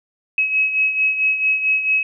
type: beating tone pair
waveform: sine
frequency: 2560 / 2564.5 Hz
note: D#7 / E7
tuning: +49 / -48 cents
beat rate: 4.5 Hz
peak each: -16 / -23 dBFS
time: 0.38-2.03 s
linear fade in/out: 2 ms
effects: none